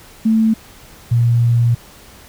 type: tone pair in turn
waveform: sine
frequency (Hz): 221.6 / 118.34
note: A3 / A#2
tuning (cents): +13 / +27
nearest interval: major seventh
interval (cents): 1086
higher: first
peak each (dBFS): -10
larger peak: neither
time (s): 0.25-0.54 / 1.11-1.75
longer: second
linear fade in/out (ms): 10
effects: pink hiss -42 dBFS RMS until 2.28 s